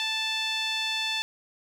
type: tone with band-pass filter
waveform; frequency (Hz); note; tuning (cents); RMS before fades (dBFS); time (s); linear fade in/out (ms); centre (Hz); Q
sawtooth; 880; A5; 0; -29; 0-1.22; 0; 3400; 2.7
effects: none